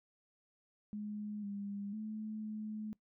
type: tone with pitch steps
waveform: sine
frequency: 209.4 / 201.5 / 215.8 / 214.5 Hz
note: G#3 / G3 / A3 / A3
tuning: +15 / +48 / -33 / -44 cents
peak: -39 dBFS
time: 0.93-2.93 s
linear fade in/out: 0 ms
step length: 500 ms
effects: noise-tail reverb RT60 0.1 s tail -21 dB re dry